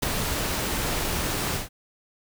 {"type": "noise with ADSR envelope", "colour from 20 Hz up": "pink", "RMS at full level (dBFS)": -21, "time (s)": [0.02, 1.69], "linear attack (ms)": 14, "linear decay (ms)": 3, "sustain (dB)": -6, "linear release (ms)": 140, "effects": []}